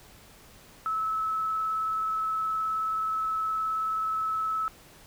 sine tone with vibrato, 1301 Hz, E6, 23 cents flat, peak -26 dBFS, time 0.86-4.68 s, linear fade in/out 0 ms, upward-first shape triangle, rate 19 Hz, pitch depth 14 cents each way, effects pink hiss -53 dBFS RMS until 5.06 s

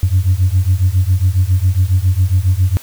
sine beating tone pair, 89.1 / 96.4 Hz, F2 / G2, +35 / -28 cents, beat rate 7.3 Hz, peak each -12 dBFS, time 0.03-2.77 s, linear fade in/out 0 ms, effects tanh soft clip ceiling -4 dBFS + white hiss -38 dBFS RMS until 2.82 s

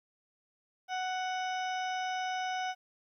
harmonic tone, 742 Hz, F#5, 5 cents sharp, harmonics 1 / 2 / 3 / 4 / 5 / 7 / 8, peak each -33 / -40 / -44 / -45 / -50 / -51 / -51 dBFS, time 0.88-2.75 s, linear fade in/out 50 ms, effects 12-bit

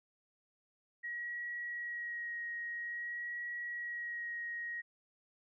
sine tone with vibrato, 1900 Hz, A#6, 33 cents sharp, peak -38 dBFS, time 1.03-4.82 s, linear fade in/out 20 ms, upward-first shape sine, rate 0.5 Hz, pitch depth 15 cents each way, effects none

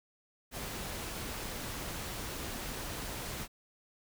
pink noise, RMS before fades -40 dBFS, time 0.51-3.48 s, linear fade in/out 50 ms, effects none

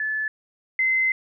sine tone pair in turn, 1733 / 2060 Hz, A6 / C7, -27 / -28 cents, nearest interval minor third, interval 299 cents, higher second, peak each -23 / -18 dBFS, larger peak second, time 0-0.28 / 0.79-1.12 s, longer second, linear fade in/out 2 ms, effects none

